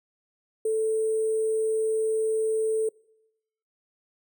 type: tone with sample-and-hold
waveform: sine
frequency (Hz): 440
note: A4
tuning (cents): 0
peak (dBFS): -22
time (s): 0.65-2.89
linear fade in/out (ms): 5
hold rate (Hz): 8820
effects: noise-tail reverb RT60 0.9 s tail -25 dB re dry